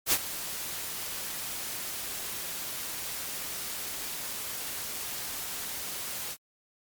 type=noise with ADSR envelope; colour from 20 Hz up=white; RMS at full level=-22 dBFS; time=0.06-6.37 s; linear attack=64 ms; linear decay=53 ms; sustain=-14 dB; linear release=58 ms; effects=MP3 96 kbps